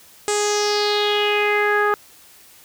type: tone with low-pass filter sweep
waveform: sawtooth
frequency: 415.3 Hz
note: G#4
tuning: in tune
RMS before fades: -19 dBFS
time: 0.28-1.94 s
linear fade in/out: 0 ms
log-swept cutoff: 8100 to 1400 Hz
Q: 4.6
effects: white hiss -48 dBFS RMS until 2.64 s